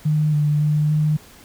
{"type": "tone with pitch steps", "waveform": "sine", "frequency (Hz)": [152.5, 148.7, 150.5, 152.5], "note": ["D#3", "D3", "D3", "D#3"], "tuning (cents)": [-34, 22, 43, -34], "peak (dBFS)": -15, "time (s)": [0.05, 1.17], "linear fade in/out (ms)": 10, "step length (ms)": 280, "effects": ["pink hiss -46 dBFS RMS until 1.44 s"]}